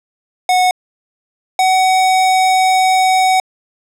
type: tone pair in turn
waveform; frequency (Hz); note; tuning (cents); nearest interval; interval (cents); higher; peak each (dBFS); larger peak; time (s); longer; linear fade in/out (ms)
square; 734 / 750.7; F#5 / F#5; -14 / +25; unison; 39; second; -10; neither; 0.49-0.71 / 1.59-3.4; second; 2
effects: low-pass 10000 Hz 12 dB/octave